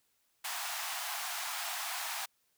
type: high-pass noise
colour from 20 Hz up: pink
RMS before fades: -38 dBFS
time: 0.44-2.26 s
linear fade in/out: 10 ms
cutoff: 680 Hz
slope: 96 dB/octave
effects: white hiss -75 dBFS RMS until 2.57 s